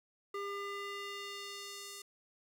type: tone with band-pass filter sweep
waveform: square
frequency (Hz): 401.4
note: G4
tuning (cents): +41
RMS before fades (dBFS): -43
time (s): 0.34-2.02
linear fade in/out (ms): 5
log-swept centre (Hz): 1100 to 7600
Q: 0.9
effects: 10-bit